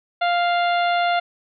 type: harmonic tone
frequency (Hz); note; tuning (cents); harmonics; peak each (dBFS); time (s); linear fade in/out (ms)
698.5; F5; 0; 1 / 2 / 3 / 4 / 5 / 6; -18 / -25 / -29 / -32 / -32 / -38; 0.21-1.2; 10
effects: none